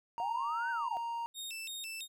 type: tone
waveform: triangle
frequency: 932.3 Hz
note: A#5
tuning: in tune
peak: -33 dBFS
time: 0.18-1.26 s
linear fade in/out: 0 ms
type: linear two-way sweep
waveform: sine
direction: up then down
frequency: 698.5 to 1568 to 698.5 Hz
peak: -35 dBFS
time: 0.2-0.97 s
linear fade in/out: 0 ms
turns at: 0.7 s
type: tone with vibrato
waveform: sawtooth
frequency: 3136 Hz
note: G7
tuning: in tune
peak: -37 dBFS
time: 1.34-2.08 s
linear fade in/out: 50 ms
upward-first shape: square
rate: 3 Hz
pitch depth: 290 cents each way
effects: none